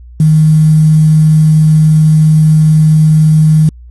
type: tone with quantisation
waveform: sine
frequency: 155.56 Hz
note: D#3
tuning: in tune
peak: -3 dBFS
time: 0.2-3.69 s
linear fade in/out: 2 ms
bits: 5
effects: added 60 Hz sine -30 dBFS peak until 3.9 s + AAC 32 kbps